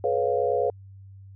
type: chord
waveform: sine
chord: C# dominant seventh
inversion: second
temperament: equal with one note detuned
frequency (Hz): 425 / 493.9 / 554.4 / 698.5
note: G#4 / B4 / C#5 / E#5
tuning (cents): +40 / 0 / 0 / 0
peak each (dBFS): -27 / -25 / -27 / -28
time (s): 0.04-0.7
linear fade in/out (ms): 2
effects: added 97 Hz sine -43 dBFS peak until 1.35 s